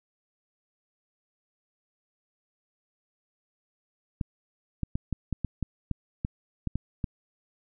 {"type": "clicks", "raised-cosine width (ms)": 5, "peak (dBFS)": -16, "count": 12, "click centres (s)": [4.212, 4.833, 4.955, 5.127, 5.327, 5.447, 5.627, 5.913, 6.249, 6.673, 6.756, 7.042], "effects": []}